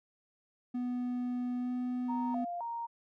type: tone with pitch glide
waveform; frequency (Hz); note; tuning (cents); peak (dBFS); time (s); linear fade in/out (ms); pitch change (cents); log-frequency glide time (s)
triangle; 246.9 to 249; B3 to B3; 0 to +14; -30; 0.74-2.45; 10; +14; 1.59-1.71
type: tone with vibrato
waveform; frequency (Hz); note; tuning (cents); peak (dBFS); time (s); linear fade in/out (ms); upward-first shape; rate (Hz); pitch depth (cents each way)
sine; 807; G#5; -50; -35; 2.08-2.87; 20; square; 1.9; 250
effects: none

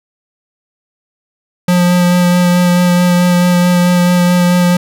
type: tone with vibrato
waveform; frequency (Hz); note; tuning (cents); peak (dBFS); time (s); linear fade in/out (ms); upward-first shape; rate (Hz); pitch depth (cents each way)
square; 177.5; F3; +28; -8; 1.68-4.77; 5; sine; 4.6; 12
effects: none

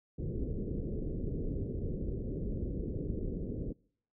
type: low-pass noise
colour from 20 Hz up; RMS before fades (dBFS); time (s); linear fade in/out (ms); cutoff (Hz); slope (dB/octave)
pink; -36; 0.18-3.73; 10; 480; 48
effects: noise-tail reverb RT60 0.6 s tail -25 dB re dry

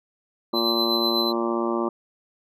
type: harmonic tone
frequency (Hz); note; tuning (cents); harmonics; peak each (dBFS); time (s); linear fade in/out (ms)
116.3; A#2; -4; 2 / 3 / 4 / 5 / 6 / 7 / 8 / 9 / 10; -28 / -25 / -36 / -31 / -38 / -36 / -34 / -34 / -32; 0.53-1.89; 5
type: tone with tremolo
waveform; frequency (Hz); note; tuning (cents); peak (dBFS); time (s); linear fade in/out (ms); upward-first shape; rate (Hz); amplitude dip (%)
triangle; 4050; B7; +43; -20; 0.53-1.33; 50; sine; 8; 45
effects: none

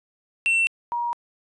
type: tone pair in turn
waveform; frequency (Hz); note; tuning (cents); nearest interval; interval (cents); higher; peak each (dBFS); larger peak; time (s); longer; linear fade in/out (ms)
triangle / sine; 2701 / 950.8; E7 / A#5; +42 / +34; octave + tritone; 1808; first; -16 / -23; first; 0.46-0.67 / 0.92-1.13; neither; 0
effects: resampled to 22050 Hz

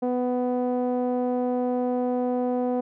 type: tone with low-pass filter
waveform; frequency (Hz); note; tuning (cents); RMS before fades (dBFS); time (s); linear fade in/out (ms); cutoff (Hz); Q
sawtooth; 248.8; B3; +13; -25; 0.02-2.81; 10; 630; 2.8
effects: none

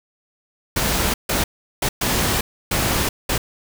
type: noise bursts at uneven times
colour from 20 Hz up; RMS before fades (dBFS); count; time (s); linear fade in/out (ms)
pink; -20; 6; 0.76-1.14 / 1.29-1.44 / 1.82-1.89 / 2.01-2.41 / 2.71-3.09 / 3.29-3.38; 5
effects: none

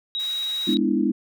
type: tone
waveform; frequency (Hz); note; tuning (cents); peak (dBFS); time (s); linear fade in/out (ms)
sine; 3821; A#7; +42; -24; 0.15-0.77; 0
type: high-pass noise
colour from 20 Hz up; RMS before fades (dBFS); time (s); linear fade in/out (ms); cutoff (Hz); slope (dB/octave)
pink; -42; 0.19-0.75; 10; 1600; 12
type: chord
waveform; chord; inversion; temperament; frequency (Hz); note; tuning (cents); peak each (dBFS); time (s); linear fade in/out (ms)
sine; E dominant seventh; first; just; 206 / 247.2 / 296.7 / 329.6; G#3 / B3 / D4 / E4; -14 / +2 / +18 / 0; -24; 0.67-1.12; 10
effects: none

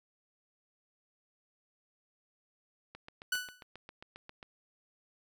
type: click train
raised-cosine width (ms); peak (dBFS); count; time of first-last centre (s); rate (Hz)
0.3; -31; 12; 2.95-4.428; 7.44
type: tone with exponential decay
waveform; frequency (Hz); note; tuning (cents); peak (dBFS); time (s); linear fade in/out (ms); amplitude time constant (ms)
sawtooth; 1486; F#6; +7; -24; 3.32-3.63; 5; 66
effects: none

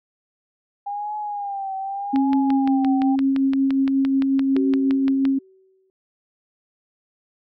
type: tone with vibrato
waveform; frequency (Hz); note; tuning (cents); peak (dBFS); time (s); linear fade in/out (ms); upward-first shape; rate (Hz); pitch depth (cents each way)
sine; 806; G5; +48; -25; 0.86-3.16; 10; triangle; 0.84; 88
type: tone with tremolo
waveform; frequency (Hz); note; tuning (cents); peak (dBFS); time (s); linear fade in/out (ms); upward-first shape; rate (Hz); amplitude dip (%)
sine; 270.3; C#4; -44; -15; 2.13-5.39; 10; sine; 5.5; 25
type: click train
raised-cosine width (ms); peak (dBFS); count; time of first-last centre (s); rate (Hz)
0.3; -15; 19; 2.16-5.253; 5.82
type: tone with exponential decay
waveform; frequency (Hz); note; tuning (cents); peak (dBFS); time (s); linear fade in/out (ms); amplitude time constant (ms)
sine; 379.6; F#4; +44; -22; 4.56-5.9; 1; 290
effects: none

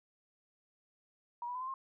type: tone with pitch steps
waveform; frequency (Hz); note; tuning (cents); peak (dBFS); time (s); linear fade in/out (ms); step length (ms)
sine; 955 / 981.8 / 1009.5 / 1037.8 / 1067; A#5 / B5 / B5 / C6 / C6; +42 / -10 / +38 / -14 / +34; -37; 1.42-1.74; 2; 64
effects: none

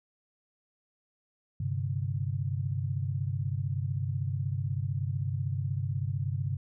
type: chord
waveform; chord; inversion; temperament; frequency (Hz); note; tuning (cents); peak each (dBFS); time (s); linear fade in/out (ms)
sine; G suspended fourth; none; equal; 98 / 130.81 / 146.83; G2 / C3 / D3; 0 / 0 / 0; -32 / -32 / -36; 1.6-6.57; 5
effects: none

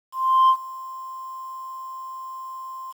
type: tone with ADSR envelope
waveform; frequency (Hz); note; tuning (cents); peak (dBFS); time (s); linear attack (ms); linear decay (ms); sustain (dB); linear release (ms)
sine; 1046.5; C6; 0; -9; 0.12-2.93; 370; 72; -23; 24
effects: tanh soft clip ceiling -11 dBFS + 8-bit

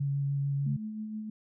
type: tone with vibrato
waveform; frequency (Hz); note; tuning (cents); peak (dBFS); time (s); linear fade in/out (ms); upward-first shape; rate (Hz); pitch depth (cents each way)
sine; 140.1; C#3; +19; -27; 0-0.77; 10; triangle; 6.8; 13
type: tone with tremolo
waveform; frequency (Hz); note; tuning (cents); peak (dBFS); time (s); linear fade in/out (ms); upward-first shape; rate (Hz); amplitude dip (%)
sine; 215.6; A3; -35; -33; 0.66-1.3; 5; sine; 6.4; 35
effects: none

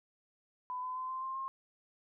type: tone with pitch steps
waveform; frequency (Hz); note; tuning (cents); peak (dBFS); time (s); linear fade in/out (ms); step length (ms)
sine; 1002 / 1014.8 / 1027.8 / 1040.9 / 1054.2 / 1067.7; B5 / B5 / C6 / C6 / C6 / C6; +25 / +47 / -31 / -9 / +13 / +35; -36; 0.7-1.48; 0; 130
effects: none

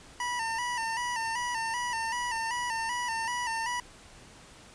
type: tone with vibrato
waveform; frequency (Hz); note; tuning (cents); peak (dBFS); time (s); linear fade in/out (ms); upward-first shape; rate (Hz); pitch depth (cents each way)
25% pulse; 939; A#5; +12; -26; 0.2-3.8; 2; square; 2.6; 65
effects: pink hiss -52 dBFS RMS until 4.74 s + resampled to 22050 Hz

